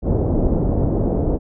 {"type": "low-pass noise", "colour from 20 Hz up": "pink", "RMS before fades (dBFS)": -18, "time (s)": [0.02, 1.39], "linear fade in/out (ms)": 50, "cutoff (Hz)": 600, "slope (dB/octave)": 24, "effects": []}